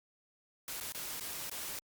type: noise with dropouts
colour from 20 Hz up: white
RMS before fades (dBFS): -41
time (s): 0.68-1.79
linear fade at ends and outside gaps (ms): 1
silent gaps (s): 0.801-0.809 / 0.922-0.947 / 1.198-1.208 / 1.497-1.514
effects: Opus 48 kbps